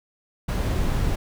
brown noise, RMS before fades -23 dBFS, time 0.48-1.16 s, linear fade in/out 10 ms, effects none

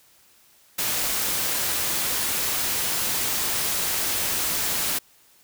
white noise, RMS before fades -25 dBFS, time 0.78-4.99 s, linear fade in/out 10 ms, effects white hiss -57 dBFS RMS until 5.43 s

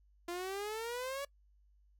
sawtooth exponential sweep, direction up, 342.3 to 570 Hz, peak -34 dBFS, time 0.28-1.25 s, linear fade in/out 5 ms, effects noise-tail reverb RT60 0.1 s tail -23 dB re dry + added 50 Hz sine -64 dBFS peak until 1.99 s

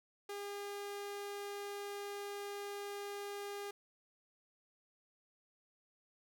sawtooth tone, 404.9 Hz, G#4, 44 cents flat, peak -38 dBFS, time 0.29-3.71 s, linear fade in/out 5 ms, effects 13-bit

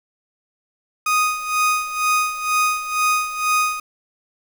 30% pulse tone with tremolo, 1244 Hz, D#6, 1 cent flat, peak -12 dBFS, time 1.06-3.8 s, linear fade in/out 5 ms, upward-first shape sine, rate 2.1 Hz, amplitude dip 75%, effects 7-bit

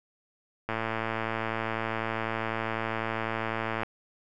click train, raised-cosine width 0.5 ms, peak -15 dBFS, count 353, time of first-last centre 0.69-3.833 s, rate 112 Hz, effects none

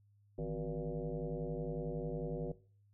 sine tone with frequency modulation, 163 Hz, E3, 19 cents flat, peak -36 dBFS, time 0.38-2.52 s, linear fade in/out 5 ms, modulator 105 Hz, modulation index 3.9, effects noise-tail reverb RT60 0.4 s tail -18 dB re dry + added 102 Hz sine -65 dBFS peak until 2.93 s

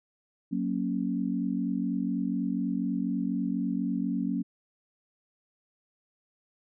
sine chord, F# major, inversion none, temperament equal, 185 / 233.1 / 277.2 Hz, F#3 / A#3 / C#4, 0 / 0 / 0 cents, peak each -31 dBFS, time 0.51-4.43 s, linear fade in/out 20 ms, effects none

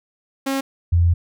sawtooth / sine tone pair in turn, 271 / 85.76 Hz, C#4 / F2, -39 / -31 cents, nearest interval octave + minor sixth, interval 1992 cents, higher first, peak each -16 / -12 dBFS, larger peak second, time 0.46-0.61 / 0.92-1.14 s, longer second, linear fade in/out 10 ms, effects none

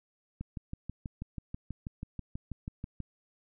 click train, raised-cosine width 5 ms, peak -25 dBFS, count 17, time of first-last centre 0.41-3.003 s, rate 6.17 Hz, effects none

